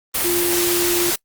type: tone in noise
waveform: sine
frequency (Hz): 349.2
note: F4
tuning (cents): 0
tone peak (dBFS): -19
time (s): 0.24-1.11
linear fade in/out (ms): 10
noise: white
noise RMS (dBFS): -20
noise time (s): 0.14-1.16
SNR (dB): -2
effects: noise-tail reverb RT60 0.1 s tail -26 dB re dry + Opus 32 kbps